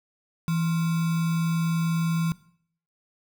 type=tone with sample-and-hold; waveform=sine; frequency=165.5 Hz; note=E3; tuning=7 cents sharp; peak=-22 dBFS; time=0.48-2.32 s; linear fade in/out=0 ms; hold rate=1225 Hz; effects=noise-tail reverb RT60 0.6 s tail -19 dB re dry